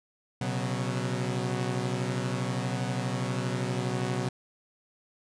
sawtooth chord, B suspended second, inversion none, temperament equal with one note detuned, 123.47 / 135.9 / 185 Hz, B2 / C#3 / F#3, 0 / -34 / 0 cents, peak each -27 / -30 / -30 dBFS, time 0.41-4.29 s, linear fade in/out 5 ms, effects resampled to 22050 Hz

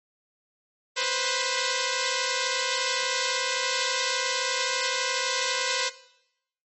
5% pulse tone pair together, 494.2 / 526 Hz, B4 / C5, +1 / +9 cents, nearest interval minor second, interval 108 cents, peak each -16 / -16 dBFS, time 0.96-5.9 s, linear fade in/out 20 ms, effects noise-tail reverb RT60 0.8 s tail -17 dB re dry + MP3 32 kbps

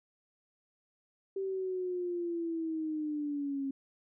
sine linear sweep, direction down, 389.7 to 270 Hz, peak -32 dBFS, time 1.36-3.71 s, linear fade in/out 5 ms, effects none

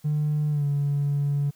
triangle tone with pitch glide, 150 to 142.98 Hz, D3 to D3, +37 to -46 cents, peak -18 dBFS, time 0.04-1.51 s, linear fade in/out 20 ms, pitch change -83 cents, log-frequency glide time 0.5-0.65 s, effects tanh soft clip ceiling -18 dBFS + white hiss -60 dBFS RMS until 1.55 s

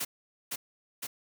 white noise with echo, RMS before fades -33 dBFS, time 0-0.05 s, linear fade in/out 10 ms, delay 510 ms, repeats 2, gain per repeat -2 dB, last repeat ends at 1.07 s, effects none

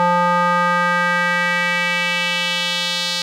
square tone with band-pass filter sweep, 175.9 Hz, F3, 13 cents sharp, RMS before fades -18 dBFS, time 0-3.22 s, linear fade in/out 0 ms, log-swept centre 970 to 4200 Hz, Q 2.4, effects none

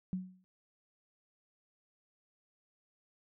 sine tone with exponential decay, 185 Hz, F#3, in tune, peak -30 dBFS, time 0.13-0.44 s, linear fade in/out 0 ms, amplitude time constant 67 ms, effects none

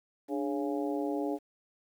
harmonic tone with a mistuned harmonic, 138.59 Hz, C#3, in tune, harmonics 2 / 3 / 4 / 5 / 6, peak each -32 / -36 / -38 / -40 / -42 dBFS, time 0.28-1.39 s, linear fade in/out 50 ms, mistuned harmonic 2, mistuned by +100 cents, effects 10-bit

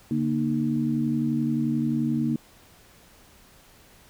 sine tone cluster, 143.1 / 234.9 / 306.1 Hz, D3 / A#3 / D#4, -45 / +13 / -28 cents, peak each -29 / -24 / -28 dBFS, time 0.11-2.36 s, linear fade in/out 2 ms, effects pink hiss -54 dBFS RMS until 4.09 s

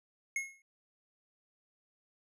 square tone with exponential decay, 2167 Hz, C#7, 40 cents flat, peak -30 dBFS, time 0.36-0.62 s, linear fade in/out 2 ms, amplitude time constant 56 ms, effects low-pass 11000 Hz 12 dB/octave

